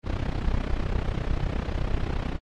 brown noise with amplitude modulation, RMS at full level -23 dBFS, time 0.03-2.39 s, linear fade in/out 50 ms, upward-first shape sine, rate 31.5 Hz, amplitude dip 85%, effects low-pass 4000 Hz 12 dB/octave + AAC 48 kbps

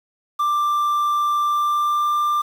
triangle tone with pitch glide, 1181 to 1189.2 Hz, D6 to D6, +9 to +21 cents, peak -15 dBFS, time 0.39-2.42 s, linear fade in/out 10 ms, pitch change +12 cents, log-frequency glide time 1.45-2.15 s, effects 7-bit

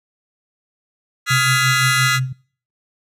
sawtooth chord, F half-diminished seventh, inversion third, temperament just, 1257.2 / 1396.9 / 1676.3 / 2012 Hz, Eb6 / F6 / Ab6 / Cb7, +18 / 0 / +16 / +32 cents, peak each -18 / -16 / -18 / -16 dBFS, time 1.26-2.2 s, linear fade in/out 50 ms
sine tone with tremolo, 130 Hz, C3, 11 cents flat, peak -16 dBFS, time 1.3-2.33 s, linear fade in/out 10 ms, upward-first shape sine, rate 5.8 Hz, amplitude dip 70%
effects noise-tail reverb RT60 0.5 s tail -26 dB re dry + low-pass 12000 Hz 12 dB/octave

